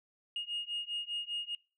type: beating tone pair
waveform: sine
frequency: 2854 / 2859 Hz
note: F7 / F7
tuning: +37 / +40 cents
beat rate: 5 Hz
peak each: -38 / -37 dBFS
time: 0.36-1.55 s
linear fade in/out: 2 ms
effects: noise-tail reverb RT60 0.3 s tail -21 dB re dry + tanh soft clip ceiling -30 dBFS